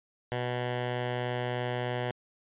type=tone with notch filter; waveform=10% pulse; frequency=123.2 Hz; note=B2; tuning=4 cents flat; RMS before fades=-32 dBFS; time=0.32-2.11 s; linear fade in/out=0 ms; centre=280 Hz; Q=1.7; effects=resampled to 8000 Hz